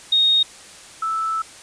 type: tone pair in turn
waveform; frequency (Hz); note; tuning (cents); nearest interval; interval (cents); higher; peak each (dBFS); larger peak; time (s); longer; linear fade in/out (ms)
sine; 3721 / 1315.6; A#7 / E6; -4 / -4; octave + tritone; 1800; first; -13 / -20; first; 0.12-0.43 / 1.02-1.42; second; 5
effects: white hiss -42 dBFS RMS until 1.62 s + resampled to 22050 Hz